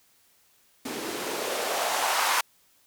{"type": "noise with band-pass filter sweep", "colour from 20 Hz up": "blue", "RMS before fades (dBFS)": -28, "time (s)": [0.85, 2.41], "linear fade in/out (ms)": 5, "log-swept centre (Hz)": [260, 1100], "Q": 2.3, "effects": ["white hiss -63 dBFS RMS until 2.86 s"]}